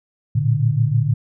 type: tone cluster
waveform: sine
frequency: 112.1 / 118.5 / 146.6 Hz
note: A2 / A#2 / D3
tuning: +33 / +29 / -3 cents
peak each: -19 dBFS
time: 0.35-1.14 s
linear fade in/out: 10 ms
effects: none